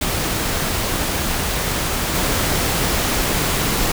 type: noise with level steps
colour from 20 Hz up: pink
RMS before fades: -21 / -19 dBFS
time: 0.01-3.92 s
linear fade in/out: 5 ms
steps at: 2.14 s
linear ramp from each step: 20 ms
effects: none